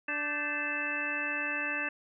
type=harmonic tone with a mistuned harmonic; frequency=292.8 Hz; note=D4; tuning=5 cents flat; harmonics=1 / 2 / 3 / 4 / 5 / 6 / 7 / 9; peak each=-42 / -43 / -46 / -43 / -38 / -36 / -42 / -34 dBFS; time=0.08-1.89 s; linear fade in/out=5 ms; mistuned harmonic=5; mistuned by=+92 cents; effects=none